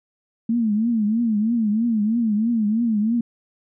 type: tone with vibrato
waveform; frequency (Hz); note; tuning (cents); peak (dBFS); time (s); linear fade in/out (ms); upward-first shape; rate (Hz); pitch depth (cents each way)
sine; 221.9; A3; +15; -17; 0.49-3.21; 5; triangle; 3.1; 150
effects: none